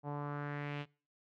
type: tone with low-pass filter sweep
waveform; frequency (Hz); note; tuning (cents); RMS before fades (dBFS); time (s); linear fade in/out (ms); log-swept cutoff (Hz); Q
sawtooth; 145.2; D3; -19; -40; 0.03-0.86; 50; 810 to 3000; 2.6
effects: noise-tail reverb RT60 0.4 s tail -24 dB re dry